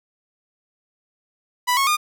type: tone with pitch steps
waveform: sawtooth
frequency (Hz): 987.8 / 1096 / 1216.1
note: B5 / C#6 / D#6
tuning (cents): 0 / -20 / -40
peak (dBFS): -13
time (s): 1.67-1.97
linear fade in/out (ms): 20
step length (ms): 100
effects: none